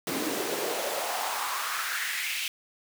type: noise with high-pass filter sweep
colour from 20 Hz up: pink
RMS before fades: -31 dBFS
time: 0.07-2.48 s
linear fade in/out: 2 ms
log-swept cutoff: 250 to 2700 Hz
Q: 3
effects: none